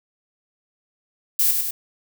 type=noise with echo; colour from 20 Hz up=violet; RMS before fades=-18 dBFS; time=1.39-1.51 s; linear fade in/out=5 ms; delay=100 ms; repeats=2; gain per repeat=-4 dB; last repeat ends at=1.71 s; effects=none